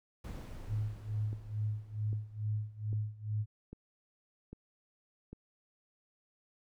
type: noise with exponential decay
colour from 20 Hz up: brown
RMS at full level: -41 dBFS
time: 0.24-3.46 s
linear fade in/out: 5 ms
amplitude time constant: 700 ms
type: tone with tremolo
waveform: sine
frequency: 106.5 Hz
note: G#2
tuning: 44 cents sharp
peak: -30 dBFS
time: 0.67-3.46 s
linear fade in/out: 50 ms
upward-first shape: sine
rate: 2.3 Hz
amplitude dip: 90%
type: click train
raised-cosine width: 3 ms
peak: -33 dBFS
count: 6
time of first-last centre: 1.33-5.33 s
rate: 1.25 Hz
effects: none